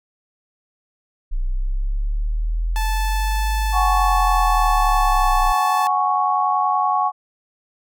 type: exponential two-way sweep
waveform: sine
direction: up then down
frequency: 30 to 51.91 to 30 Hz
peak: -18 dBFS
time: 1.31-5.53 s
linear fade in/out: 20 ms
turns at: 3.58 s
type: tone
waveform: sawtooth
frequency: 874 Hz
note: A5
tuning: 12 cents flat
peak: -20 dBFS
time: 2.76-5.87 s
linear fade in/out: 0 ms
type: chord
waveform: sine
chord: F# suspended second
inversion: none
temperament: equal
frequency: 740 / 830.6 / 1108.7 Hz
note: F#5 / G#5 / C#6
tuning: 0 / 0 / 0 cents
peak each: -21 / -21 / -19 dBFS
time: 3.72-7.12 s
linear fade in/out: 50 ms
effects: none